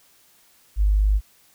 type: tone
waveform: sine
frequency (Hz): 50.9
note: G#1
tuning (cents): -34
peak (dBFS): -15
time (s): 0.76-1.21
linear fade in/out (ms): 50
effects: white hiss -57 dBFS RMS until 1.54 s